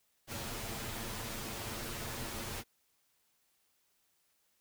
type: noise with comb filter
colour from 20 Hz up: pink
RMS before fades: -41 dBFS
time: 0.27-2.64 s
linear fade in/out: 50 ms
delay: 8.8 ms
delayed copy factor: +0.65
effects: white hiss -75 dBFS RMS until 4.6 s